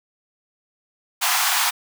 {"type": "high-pass noise", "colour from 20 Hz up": "pink", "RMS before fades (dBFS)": -20, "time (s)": [1.21, 1.71], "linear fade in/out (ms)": 20, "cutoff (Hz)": 720, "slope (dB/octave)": 96, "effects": []}